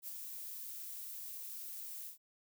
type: noise with ADSR envelope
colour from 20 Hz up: violet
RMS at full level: -44 dBFS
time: 0.02-2.18 s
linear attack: 48 ms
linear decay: 44 ms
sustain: -2 dB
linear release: 120 ms
effects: none